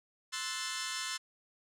10% pulse chord, F# half-diminished seventh, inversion second, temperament equal, 1046.5 / 1318.5 / 1480 / 1760 Hz, C6 / E6 / F#6 / A6, 0 / 0 / 0 / 0 cents, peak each -32 / -34 / -34 / -30 dBFS, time 0.32-1.18 s, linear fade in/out 20 ms, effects low-pass 9000 Hz 12 dB/octave

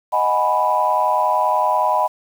sine chord, G# minor seventh, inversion second, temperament equal, 622.3 / 740 / 830.6 / 987.8 Hz, D#5 / F#5 / G#5 / B5, 0 / 0 / 0 / 0 cents, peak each -21 / -22 / -21 / -17 dBFS, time 0.12-2.08 s, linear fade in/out 20 ms, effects tanh soft clip ceiling -4 dBFS + 7-bit

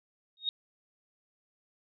sine tone with exponential growth, 3729 Hz, A#7, in tune, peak -24 dBFS, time 0.37-0.49 s, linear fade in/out 1 ms, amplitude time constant 24 ms, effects none

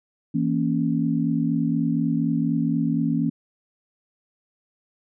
sine chord, A# diminished, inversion second, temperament equal with one note detuned, 164.34 / 233.1 / 277.2 Hz, E3 / A#3 / C#4, -5 / 0 / 0 cents, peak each -24 dBFS, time 0.34-3.3 s, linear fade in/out 10 ms, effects none

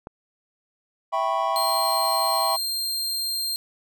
click, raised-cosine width 1 ms, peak -22 dBFS, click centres 0.071 s
triangle chord, C# half-diminished seventh, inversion first, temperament equal with one note detuned, 659.3 / 784 / 987.8 / 1098.5 Hz, E5 / G5 / B5 / C#6, 0 / 0 / 0 / -16 cents, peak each -25 dBFS, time 1.12-2.57 s, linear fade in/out 20 ms
sawtooth tone, 4186 Hz, C8, in tune, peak -22 dBFS, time 1.56-3.56 s, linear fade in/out 0 ms
effects none

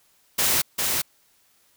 white noise with echo, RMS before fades -21 dBFS, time 0.38-0.62 s, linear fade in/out 10 ms, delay 400 ms, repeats 1, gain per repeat -3 dB, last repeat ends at 1.02 s, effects white hiss -62 dBFS RMS until 1.76 s

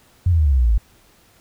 sine tone with pitch steps, 89.2 / 82.75 / 76.76 / 71.21 / 66.06 / 61.28 / 56.85 / 52.73 Hz, F2 / E2 / D#2 / C#2 / C2 / B1 / A#1 / G#1, +37 / +7 / -23 / +47 / +17 / -13 / -43 / +27 cents, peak -12 dBFS, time 0.26-0.78 s, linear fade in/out 5 ms, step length 65 ms, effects pink hiss -54 dBFS RMS until 1.4 s

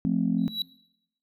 sine chord, F major, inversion none, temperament just, 174.61 / 218.3 / 261.9 Hz, F3 / A3 / C4, 0 / -13 / +2 cents, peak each -26 dBFS, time 0.05-0.48 s, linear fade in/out 0 ms
triangle tone with exponential growth, 3910 Hz, B7, 18 cents flat, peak -21 dBFS, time 0.38-0.62 s, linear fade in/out 2 ms, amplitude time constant 51 ms
effects noise-tail reverb RT60 0.8 s tail -20 dB re dry + tanh soft clip ceiling -12 dBFS

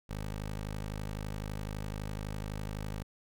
15% pulse tone, 51.91 Hz, G#1, in tune, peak -30 dBFS, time 0.09-3.03 s, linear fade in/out 10 ms, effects none

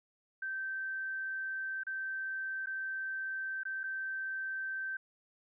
sine tone with dropouts, 1554 Hz, G6, 16 cents flat, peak -35 dBFS, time 0.42-4.97 s, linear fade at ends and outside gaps 5 ms, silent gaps 1.835-1.867 / 2.66-2.669 / 3.634-3.652 / 3.834-3.838 s, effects none

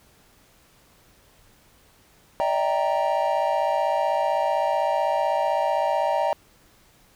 triangle chord, E half-diminished seventh, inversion third, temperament equal with one note detuned, 587.3 / 643.1 / 784 / 932.3 Hz, D5 / E5 / G5 / Bb5, 0 / -43 / 0 / 0 cents, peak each -24 dBFS, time 2.4-6.33 s, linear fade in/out 0 ms, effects pink hiss -57 dBFS RMS until 7.15 s

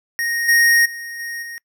square tone with level steps, 1864.7 Hz, A#6, in tune, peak -20 / -12 / -30 / -27 / -31 dBFS, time 0.19-1.58 s, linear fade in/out 0 ms, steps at 0.48 / 0.85 / 1.19 / 1.42 s, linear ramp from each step 10 ms, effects noise-tail reverb RT60 0.1 s tail -25 dB re dry

